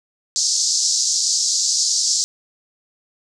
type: band-pass noise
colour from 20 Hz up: pink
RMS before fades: -19 dBFS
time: 0.36-2.24 s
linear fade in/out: 0 ms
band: 4600 to 7400 Hz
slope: 48 dB/octave
effects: none